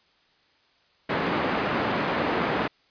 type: band-pass noise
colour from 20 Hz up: pink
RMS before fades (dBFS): -26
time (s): 1.09-2.68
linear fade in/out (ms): 10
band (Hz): 200 to 2000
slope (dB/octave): 12
effects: white hiss -63 dBFS RMS until 2.9 s + resampled to 11025 Hz